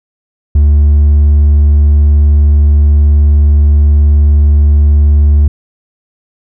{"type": "tone with hard clipping", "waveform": "sine", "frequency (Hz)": 73.42, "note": "D2", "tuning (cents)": 0, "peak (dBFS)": -4, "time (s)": [0.55, 5.48], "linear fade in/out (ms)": 5, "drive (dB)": 2, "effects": []}